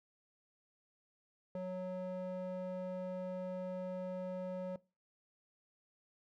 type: tone with band-pass filter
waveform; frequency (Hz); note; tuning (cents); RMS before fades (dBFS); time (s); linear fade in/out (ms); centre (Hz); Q
square; 184; F#3; -9; -41; 1.55-4.76; 2; 430; 9.1
effects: noise-tail reverb RT60 0.3 s tail -21 dB re dry